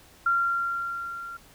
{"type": "tone with level ramp", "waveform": "sine", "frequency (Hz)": 1380, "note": "F6", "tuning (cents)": -21, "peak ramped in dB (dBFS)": [-19, -36], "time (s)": [0.26, 1.37], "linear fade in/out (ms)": 5, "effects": ["pink hiss -54 dBFS RMS until 1.54 s"]}